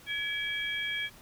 sine tone cluster, 1684 / 2308 / 3263 Hz, G#6 / D7 / G#7, +24 / -31 / -31 cents, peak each -36 / -34 / -35 dBFS, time 0.06-1.1 s, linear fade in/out 50 ms, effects pink hiss -54 dBFS RMS until 1.21 s

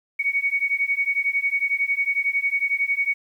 sine beating tone pair, 2230 / 2241 Hz, C#7 / C#7, +10 / +18 cents, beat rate 11 Hz, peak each -23 dBFS, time 0.19-3.14 s, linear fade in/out 10 ms, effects 9-bit

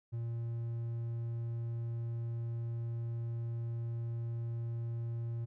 triangle tone, 116.54 Hz, A#2, in tune, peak -33 dBFS, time 0.12-5.46 s, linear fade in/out 20 ms, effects none

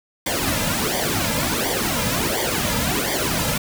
pink noise with flanger, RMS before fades -22 dBFS, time 0.26-3.58 s, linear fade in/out 5 ms, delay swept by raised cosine 0.74 to 2.74 ms, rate 1.4 Hz, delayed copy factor -0.85, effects none

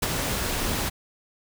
pink noise with ADSR envelope, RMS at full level -21 dBFS, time 0.02-0.9 s, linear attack 12 ms, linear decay 15 ms, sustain -6 dB, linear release 21 ms, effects none

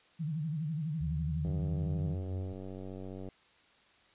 sine tone with vibrato, 155.56 Hz, D#3, in tune, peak -32 dBFS, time 0.19-2.15 s, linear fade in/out 20 ms, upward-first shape sine, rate 12 Hz, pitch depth 130 cents each way
sine linear sweep, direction up, 74.9 to 92.5 Hz, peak -35 dBFS, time 1-2.54 s, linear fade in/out 20 ms
click train, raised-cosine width 2 ms, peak -31 dBFS, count 175, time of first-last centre 1.45-3.287 s, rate 94.7 Hz
effects white hiss -64 dBFS RMS until 4.14 s + resampled to 8000 Hz

